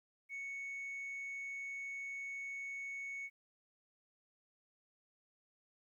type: tone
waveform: sine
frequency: 2217 Hz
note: C#7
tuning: in tune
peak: -39 dBFS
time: 0.29-3.3 s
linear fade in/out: 50 ms
effects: tanh soft clip ceiling -40 dBFS + 13-bit